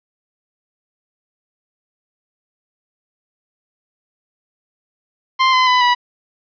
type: tone with pitch steps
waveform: sawtooth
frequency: 1046.5 / 1023.2 / 1000.4 / 978.1 Hz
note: C6 / C6 / B5 / B5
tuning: 0 / -39 / +22 / -17 cents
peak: -7 dBFS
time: 5.39-5.95 s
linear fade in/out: 20 ms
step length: 140 ms
effects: resampled to 11025 Hz + 8-bit